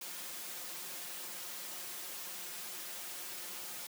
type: noise with comb filter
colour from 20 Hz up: white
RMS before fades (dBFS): -44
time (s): 0.01-3.87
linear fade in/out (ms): 5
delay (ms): 5.6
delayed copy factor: +0.7
effects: high-pass 200 Hz 12 dB/octave